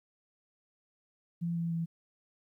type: tone with pitch steps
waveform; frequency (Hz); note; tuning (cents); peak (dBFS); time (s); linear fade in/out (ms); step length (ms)
sine; 170 / 168.05 / 166.12; F3 / E3 / E3; -46 / +34 / +14; -30; 1.41-1.86; 20; 150
effects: 12-bit